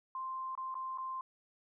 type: tone with dropouts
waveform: sine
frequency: 1046.5 Hz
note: C6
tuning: in tune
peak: -37 dBFS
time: 0.15-1.21 s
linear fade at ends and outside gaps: 2 ms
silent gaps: 0.552-0.576 / 0.743-0.752 / 0.976-0.983 s
effects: none